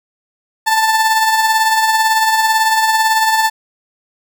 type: tone with tremolo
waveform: 30% pulse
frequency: 883 Hz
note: A5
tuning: 6 cents sharp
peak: -6 dBFS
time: 0.66-3.5 s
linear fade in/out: 20 ms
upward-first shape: triangle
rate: 18 Hz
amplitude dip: 50%
effects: none